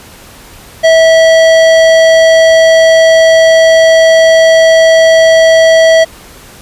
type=tone with hard clipping; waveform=sine; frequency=650 Hz; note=E5; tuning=24 cents flat; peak=-4 dBFS; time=0.83-6.05 s; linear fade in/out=20 ms; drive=15 dB; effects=pink hiss -34 dBFS RMS until 6.61 s + resampled to 32000 Hz